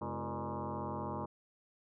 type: tone with frequency modulation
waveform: sine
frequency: 370 Hz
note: F#4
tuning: in tune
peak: -36 dBFS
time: 0.01-1.26 s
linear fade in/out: 10 ms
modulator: 116 Hz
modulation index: 6.3
effects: none